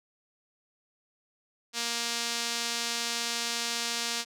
sawtooth tone with band-pass filter, 234.6 Hz, A#3, 11 cents sharp, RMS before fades -32 dBFS, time 1.73-4.25 s, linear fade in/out 50 ms, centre 5200 Hz, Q 1.2, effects none

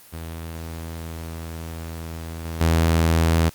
sawtooth tone with level steps, 82 Hz, E2, 9 cents flat, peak -27 / -24 / -12 dBFS, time 0.12-3.5 s, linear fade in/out 20 ms, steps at 2.45 / 2.61 s, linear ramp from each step 2 ms, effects white hiss -48 dBFS RMS until 3.54 s + Opus 32 kbps

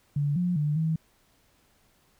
sine tone with pitch steps, 144.4 / 177.8 / 148.7 / 160.1 Hz, D3 / F3 / D3 / D#3, -29 / +31 / +22 / +50 cents, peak -23 dBFS, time 0.16-0.96 s, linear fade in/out 5 ms, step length 200 ms, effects pink hiss -65 dBFS RMS until 2.19 s

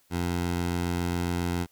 15% pulse tone, 87.31 Hz, F2, in tune, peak -20 dBFS, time 0.1-1.67 s, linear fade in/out 50 ms, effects white hiss -65 dBFS RMS until 1.71 s

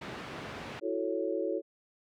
pink band-pass noise, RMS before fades -42 dBFS, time 0.01-0.8 s, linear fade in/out 10 ms, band 130 to 2900 Hz, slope 12 dB/octave
sine chord, F# minor seventh, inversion third, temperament equal, 329.6 / 370 / 440 / 554.4 Hz, E4 / F#4 / A4 / C#5, 0 / 0 / 0 / 0 cents, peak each -35 dBFS, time 0.81-1.62 s, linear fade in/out 50 ms
effects none

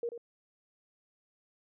sine tone with echo, 470.8 Hz, A#4, 17 cents sharp, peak -31 dBFS, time 0.03-0.09 s, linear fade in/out 2 ms, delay 88 ms, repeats 1, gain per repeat -9 dB, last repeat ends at 0.178 s, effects none

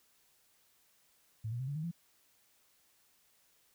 sine tone with pitch steps, 110 / 119.96 / 130.81 / 142.65 / 155.56 / 169.64 Hz, A2 / B2 / C3 / C#3 / D#3 / E3, 0 / -50 / 0 / +50 / 0 / +50 cents, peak -35 dBFS, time 1.44-1.914 s, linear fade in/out 10 ms, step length 79 ms, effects white hiss -70 dBFS RMS until 3.74 s

